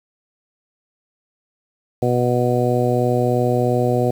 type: harmonic tone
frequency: 122.9 Hz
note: B2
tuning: 8 cents flat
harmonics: 1 / 2 / 3 / 4 / 5 / 6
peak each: -20 / -23 / -22 / -21 / -24 / -25 dBFS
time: 2.02-4.11 s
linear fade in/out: 5 ms
effects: 7-bit